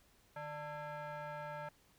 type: tone with frequency modulation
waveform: sine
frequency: 151 Hz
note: D3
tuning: 48 cents sharp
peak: -40 dBFS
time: 0.36-1.69 s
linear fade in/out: 5 ms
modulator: 744 Hz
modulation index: 1.8
effects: tanh soft clip ceiling -40 dBFS + pink hiss -69 dBFS RMS until 1.98 s